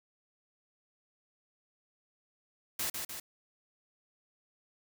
white noise with echo, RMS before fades -34 dBFS, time 2.79-2.9 s, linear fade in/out 5 ms, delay 150 ms, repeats 2, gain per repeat -4 dB, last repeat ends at 3.2 s, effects none

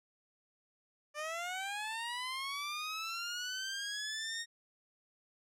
15% pulse linear sweep, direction up, 587.3 to 1864.7 Hz, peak -31 dBFS, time 1.14-4.46 s, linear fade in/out 50 ms, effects low-pass 10000 Hz 12 dB/octave

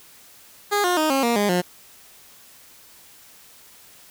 15% pulse tone with pitch steps, 410.2 / 357.1 / 310.9 / 270.6 / 235.6 / 205.1 / 178.55 Hz, G#4 / F4 / D#4 / C#4 / A#3 / G#3 / F3, -21 / +39 / -1 / -42 / +19 / -21 / +39 cents, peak -12 dBFS, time 0.71-1.62 s, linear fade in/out 20 ms, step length 130 ms, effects white hiss -49 dBFS RMS until 4.1 s

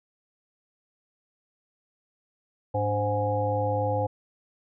harmonic tone with a mistuned harmonic, 103.83 Hz, G#2, in tune, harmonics 1 / 3 / 5 / 7 / 8, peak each -28 / -36 / -27 / -34 / -30 dBFS, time 2.74-4.07 s, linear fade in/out 10 ms, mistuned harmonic 3, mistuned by -110 cents, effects none

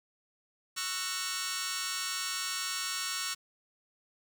10% pulse chord, F# dominant seventh, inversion second, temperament just, 1110 / 1332 / 1480 / 1850 Hz, C#6 / E6 / F#6 / A#6, +2 / +18 / 0 / -14 cents, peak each -31 dBFS, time 0.76-3.35 s, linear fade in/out 20 ms, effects 9-bit

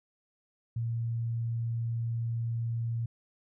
sine tone, 115.9 Hz, A#2, 10 cents flat, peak -29 dBFS, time 0.76-3.06 s, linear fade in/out 5 ms, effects none

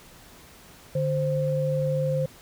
sine tone pair together, 148.21 / 523.3 Hz, D3 / C5, +16 / 0 cents, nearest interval octave + minor seventh, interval 2184 cents, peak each -25 dBFS, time 0.95-2.26 s, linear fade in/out 5 ms, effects pink hiss -50 dBFS RMS until 2.41 s

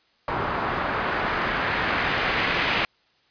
white noise with low-pass filter sweep, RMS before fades -25 dBFS, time 0.28-2.85 s, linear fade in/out 2 ms, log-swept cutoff 1100 to 2500 Hz, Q 1.3, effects white hiss -63 dBFS RMS until 3.3 s + resampled to 11025 Hz

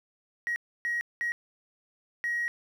triangle tone bursts at uneven times, 1896 Hz, A#6, 29 cents sharp, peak -24 dBFS, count 4, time 0.47-0.56 / 0.85-1.01 / 1.21-1.32 / 2.24-2.48 s, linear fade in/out 0 ms, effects tanh soft clip ceiling -24 dBFS + 11-bit

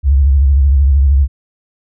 sine tone with vibrato, 69 Hz, C#2, 7 cents flat, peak -6 dBFS, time 0.03-1.28 s, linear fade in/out 50 ms, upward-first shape sine, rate 13 Hz, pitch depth 110 cents each way, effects none

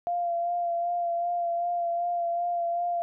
sine tone with vibrato, 692 Hz, F5, 16 cents flat, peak -25 dBFS, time 0.07-3.02 s, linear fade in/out 0 ms, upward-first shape sine, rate 2.6 Hz, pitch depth 23 cents each way, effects none

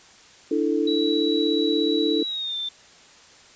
sine chord, D suspended second, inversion none, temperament just, 293.7 / 330.4 / 440.5 Hz, D4 / E4 / A4, 0 / +4 / +2 cents, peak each -24 dBFS, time 0.51-2.23 s, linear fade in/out 5 ms
sine tone with pitch glide, 3909 to 3564 Hz, B7 to A7, -19 to +22 cents, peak -26 dBFS, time 0.87-2.69 s, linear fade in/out 5 ms, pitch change -159 cents, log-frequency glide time 2.24-2.57 s
effects white hiss -50 dBFS RMS until 3.55 s + resampled to 16000 Hz

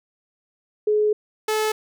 sine / sawtooth tone pair in turn, 423.2 / 432.3 Hz, G#4 / A4, +33 / -31 cents, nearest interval unison, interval 36 cents, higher second, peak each -16 dBFS, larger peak neither, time 0.87-1.13 / 1.48-1.72 s, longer first, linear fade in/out 5 ms, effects none

